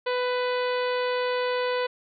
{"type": "harmonic tone", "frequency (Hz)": 497.4, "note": "B4", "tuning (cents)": 12, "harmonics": [1, 2, 3, 4, 5, 6, 7, 8, 9], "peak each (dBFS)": [-25, -31, -35, -37, -39, -41, -42, -43, -44], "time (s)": [0.06, 1.87], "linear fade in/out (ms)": 10, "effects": []}